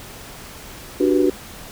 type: chord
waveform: sine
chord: G major seventh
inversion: second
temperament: just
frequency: 294 / 367.5 / 392 / 490 Hz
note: D4 / F#4 / G4 / B4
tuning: +2 / -12 / 0 / -14 cents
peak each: -18 / -17 / -23 / -23 dBFS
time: 1-1.3 s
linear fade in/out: 5 ms
effects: pink hiss -38 dBFS RMS until 1.71 s